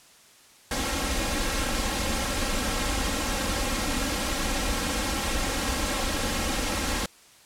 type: noise with comb filter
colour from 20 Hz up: pink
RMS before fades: -27 dBFS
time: 0.71-7.06 s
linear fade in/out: 2 ms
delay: 3.7 ms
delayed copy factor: +0.7
effects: white hiss -54 dBFS RMS until 7.45 s + low-pass 10000 Hz 12 dB/octave